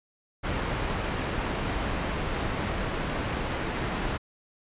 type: low-pass noise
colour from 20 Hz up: pink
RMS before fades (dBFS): -30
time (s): 0.43-4.18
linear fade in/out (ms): 20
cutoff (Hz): 2600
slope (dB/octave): 12
effects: resampled to 8000 Hz